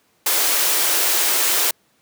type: high-pass noise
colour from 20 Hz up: white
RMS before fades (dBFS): -18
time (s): 0.26-1.71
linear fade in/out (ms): 5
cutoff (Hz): 300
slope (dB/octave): 48
effects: pink hiss -61 dBFS RMS until 2.01 s + high-pass 150 Hz 12 dB/octave